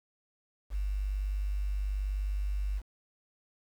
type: tone with quantisation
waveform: sine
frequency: 49.45 Hz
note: G1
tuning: 16 cents sharp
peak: -29 dBFS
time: 0.7-2.82 s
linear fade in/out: 50 ms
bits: 9
effects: none